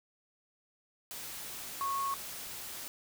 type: tone in noise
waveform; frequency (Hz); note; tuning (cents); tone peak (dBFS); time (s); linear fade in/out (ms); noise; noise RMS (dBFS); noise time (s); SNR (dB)
sine; 1101; C#6; -12; -31; 1.81-2.14; 0; white; -43; 1.11-2.88; +9
effects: none

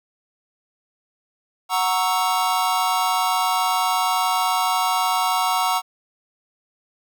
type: chord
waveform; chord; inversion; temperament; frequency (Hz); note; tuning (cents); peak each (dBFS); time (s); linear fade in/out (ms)
square; F# dominant seventh; none; equal; 740 / 932.3 / 1108.7 / 1318.5; F#5 / A#5 / C#6 / E6; 0 / 0 / 0 / 0; -24 / -24 / -26 / -26; 1.69-5.82; 50
effects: none

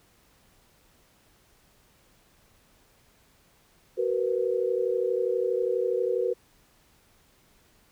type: tone cluster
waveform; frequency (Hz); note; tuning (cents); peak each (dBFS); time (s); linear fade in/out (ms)
sine; 376.3 / 466.3 / 498.6; F#4 / A#4 / B4; +29 / +1 / +16; -28; 3.97-6.34; 20
effects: pink hiss -62 dBFS RMS until 7.91 s

